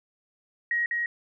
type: tone with echo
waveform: sine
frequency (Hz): 1891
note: A#6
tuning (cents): +24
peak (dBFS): -23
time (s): 0.71-0.86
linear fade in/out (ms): 2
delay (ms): 200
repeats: 1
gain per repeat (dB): -2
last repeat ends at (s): 1.06
effects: none